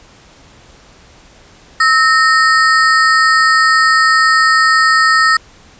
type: ring-modulated tone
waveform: square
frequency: 1568 Hz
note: G6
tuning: in tune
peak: -5 dBFS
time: 1.8-5.37 s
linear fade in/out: 5 ms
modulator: 271 Hz
effects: pink hiss -43 dBFS RMS until 5.79 s + resampled to 16000 Hz